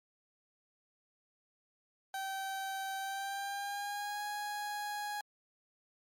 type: tone with pitch glide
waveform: 30% pulse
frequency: 774 to 829.6 Hz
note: G5 to G#5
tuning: -22 to -2 cents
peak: -34 dBFS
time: 2.14-5.21 s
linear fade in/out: 2 ms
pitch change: +120 cents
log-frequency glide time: 2.97-4.23 s
effects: MP3 64 kbps